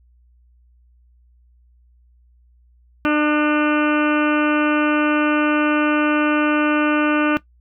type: harmonic tone with a mistuned harmonic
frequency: 300 Hz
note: D4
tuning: 37 cents sharp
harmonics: 1 / 2 / 3 / 4 / 5 / 6 / 7 / 8 / 9 / 10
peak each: -16 / -24 / -29 / -24 / -23 / -36 / -36 / -30 / -30 / -36 dBFS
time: 3.05-7.37 s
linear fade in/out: 0 ms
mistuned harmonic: 5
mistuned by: -21 cents
effects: noise-tail reverb RT60 0.1 s tail -17 dB re dry + added 60 Hz sine -51 dBFS peak until 7.6 s